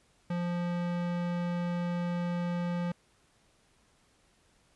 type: tone with low-pass filter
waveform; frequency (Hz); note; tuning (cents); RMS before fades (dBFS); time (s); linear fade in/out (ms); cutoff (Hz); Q
square; 174.61; F3; 0; -32; 0.3-2.92; 5; 3100; 0.52
effects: pink hiss -67 dBFS RMS until 4.75 s + resampled to 24000 Hz